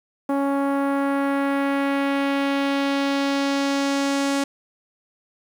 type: tone with low-pass filter sweep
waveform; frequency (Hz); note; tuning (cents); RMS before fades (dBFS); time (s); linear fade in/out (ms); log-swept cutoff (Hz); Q
sawtooth; 278; C#4; +5; -22; 0.29-4.44; 5; 1000 to 8400; 1.2
effects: 8-bit